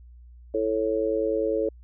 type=chord; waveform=sine; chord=A major; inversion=second; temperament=just; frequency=330 / 440 / 550 Hz; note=E4 / A4 / C#5; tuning=+2 / 0 / -14 cents; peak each=-29 / -25 / -27 dBFS; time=0.54-1.69 s; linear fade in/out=5 ms; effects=added 60 Hz sine -45 dBFS peak until 1.83 s